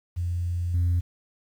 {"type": "tone with level steps", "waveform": "sine", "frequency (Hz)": 87.31, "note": "F2", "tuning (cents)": 0, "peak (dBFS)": [-24, -18], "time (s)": [0.16, 1.01], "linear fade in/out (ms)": 20, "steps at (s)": 0.74, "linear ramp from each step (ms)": 2, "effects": ["tanh soft clip ceiling -18 dBFS", "9-bit"]}